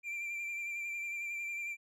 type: tone with vibrato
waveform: triangle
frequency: 2364 Hz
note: D7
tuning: 11 cents sharp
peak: -35 dBFS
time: 0.03-1.77 s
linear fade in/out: 50 ms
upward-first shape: sine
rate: 11 Hz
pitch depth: 26 cents each way
effects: none